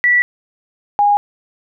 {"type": "tone pair in turn", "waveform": "sine", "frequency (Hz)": [1955, 819.9], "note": ["B6", "G#5"], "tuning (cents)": [-18, -22], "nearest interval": "octave + minor third", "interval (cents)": 1504, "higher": "first", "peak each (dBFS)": -9, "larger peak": "neither", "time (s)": [[0.04, 0.22], [0.99, 1.17]], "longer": "neither", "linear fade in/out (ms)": 0, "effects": []}